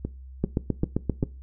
two click trains, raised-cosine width 3 ms, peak -16 / -10 dBFS, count 4 / 7, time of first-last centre 0.05-1.236 / 0.44-1.228 s, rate 2.53 / 7.61 Hz, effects noise-tail reverb RT60 0.3 s tail -20 dB re dry + added 65 Hz sine -40 dBFS peak until 1.42 s

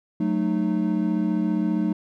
triangle chord, D# diminished, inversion first, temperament equal with one note detuned, 185 / 220 / 306.7 Hz, F#3 / A3 / D#4, 0 / 0 / -25 cents, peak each -23 dBFS, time 0.2-1.93 s, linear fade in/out 5 ms, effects none

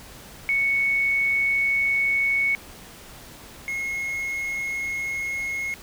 sine / triangle tone pair in turn, 2217 / 2164 Hz, C#7 / C#7, 0 / -42 cents, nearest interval unison, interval 42 cents, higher first, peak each -19 / -24 dBFS, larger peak first, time 0.49-2.55 / 3.68-5.74 s, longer neither, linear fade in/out 0 ms, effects pink hiss -44 dBFS RMS until 5.82 s

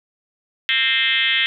sine tone with frequency modulation, 2600 Hz, E7, 24 cents flat, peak -15 dBFS, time 0.69-1.46 s, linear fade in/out 0 ms, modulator 252 Hz, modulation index 3.5, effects none

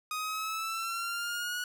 sawtooth exponential sweep, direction up, 1244.5 to 1466 Hz, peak -29 dBFS, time 0.11-1.64 s, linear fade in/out 2 ms, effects none

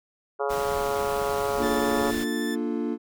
harmonic tone, 140 Hz, C#3, 18 cents sharp, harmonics 3 / 4 / 5 / 6 / 7 / 8 / 9 / 10, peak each -28 / -30 / -32 / -34 / -35 / -36 / -37 / -38 dBFS, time 0.39-2.12 s, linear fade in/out 20 ms
pink noise, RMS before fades -36 dBFS, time 0.49-2.25 s, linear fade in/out 20 ms
triangle chord, Bb major seventh, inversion none, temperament equal with one note detuned, 233.1 / 293.7 / 349.2 / 437.7 Hz, Bb3 / D4 / F4 / A4, 0 / 0 / 0 / -9 cents, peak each -27 / -28 / -30 / -33 dBFS, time 1.57-2.98 s, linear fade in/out 50 ms
sawtooth tone with vibrato, 1760 Hz, A6, in tune, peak -30 dBFS, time 1.62-2.56 s, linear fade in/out 20 ms, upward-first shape sine, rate 14 Hz, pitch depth 9 cents each way
effects none

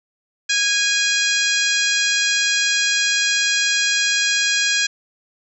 harmonic tone, 823 Hz, G#5, 16 cents flat, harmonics 2 / 3 / 4 / 5 / 6 / 7 / 8 / 9, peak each -21 / -23 / -24 / -25 / -26 / -26 / -27 / -28 dBFS, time 0.49-4.87 s, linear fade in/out 10 ms, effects none

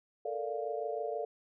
sine chord, Bb major seventh, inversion third, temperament equal, 440 / 466.2 / 587.3 / 698.5 Hz, A4 / Bb4 / D5 / F5, 0 / 0 / 0 / 0 cents, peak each -38 / -40 / -39 / -39 dBFS, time 0.25-1.25 s, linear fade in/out 5 ms, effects none

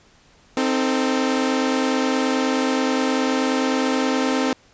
sawtooth chord, A diminished, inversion first, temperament equal with one note detuned, 261.6 / 311.1 / 446.4 Hz, C4 / Eb4 / A4, 0 / 0 / +25 cents, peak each -16 / -22 / -22 dBFS, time 0.57-4.53 s, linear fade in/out 2 ms, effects pink hiss -54 dBFS RMS until 4.73 s + resampled to 16000 Hz

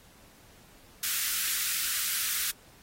white high-pass noise, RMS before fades -30 dBFS, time 1.03-2.51 s, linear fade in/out 2 ms, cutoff 1300 Hz, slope 48 dB/octave, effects pink hiss -57 dBFS RMS until 2.82 s + AAC 48 kbps

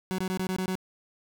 30% pulse tone bursts, 186.4 Hz, F#3, 13 cents sharp, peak -25 dBFS, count 7, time 0.11-0.754 s, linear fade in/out 0 ms, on 74 ms, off 21 ms, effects none

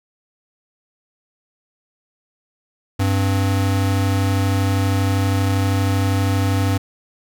square tone pair together, 98 / 261.4 Hz, G2 / C4, 0 / -1 cents, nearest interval octave + perfect fourth, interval 1699 cents, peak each -17 / -25 dBFS, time 2.99-6.78 s, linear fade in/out 10 ms, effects none

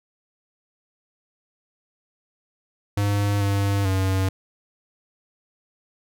square tone with pitch steps, 101.7 / 99.8 / 95.1 Hz, G#2 / G2 / F#2, -36 / +32 / +48 cents, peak -20 dBFS, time 2.97-4.29 s, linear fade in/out 5 ms, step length 440 ms, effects none

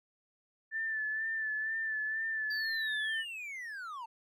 sine tone with vibrato, 1760 Hz, A6, in tune, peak -32 dBFS, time 0.71-3.25 s, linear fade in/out 50 ms, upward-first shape sine, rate 2.1 Hz, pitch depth 36 cents each way
triangle linear sweep, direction down, 4700 to 880 Hz, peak -38 dBFS, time 2.5-4.06 s, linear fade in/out 10 ms
effects none

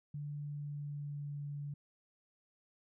sine tone with pitch glide, 146.2 to 144.27 Hz, D3 to D3, -7 to -30 cents, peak -39 dBFS, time 0.14-1.74 s, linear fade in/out 5 ms, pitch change -23 cents, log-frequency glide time 0.37-1.41 s, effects none

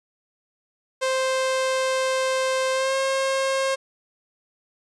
sawtooth tone with pitch glide, 523.3 to 536.2 Hz, C5 to C5, 0 to +42 cents, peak -17 dBFS, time 1.01-3.76 s, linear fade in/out 20 ms, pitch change +42 cents, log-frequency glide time 2.73-2.95 s, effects resampled to 22050 Hz

